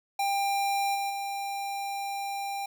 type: tone with level steps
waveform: square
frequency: 795 Hz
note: G5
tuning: 24 cents sharp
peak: -26 / -29 / -32 dBFS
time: 0.19-2.66 s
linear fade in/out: 5 ms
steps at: 0.94 / 1.09 s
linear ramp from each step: 20 ms
effects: 10-bit